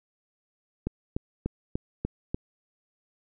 click train, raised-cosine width 3 ms, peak -15 dBFS, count 6, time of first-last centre 0.87-2.345 s, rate 3.39 Hz, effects none

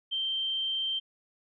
sine tone, 3136 Hz, G7, in tune, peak -28 dBFS, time 0.11-1 s, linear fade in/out 20 ms, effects none

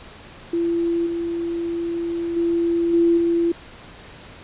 sine tone with level steps, 338.9 Hz, E4, 48 cents sharp, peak -18 / -22 / -17 / -13 / -16 dBFS, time 0.53-3.52 s, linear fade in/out 5 ms, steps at 1.06 / 2.36 / 2.93 / 3.17 s, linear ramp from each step 10 ms, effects pink hiss -42 dBFS RMS until 4.43 s + resampled to 8000 Hz

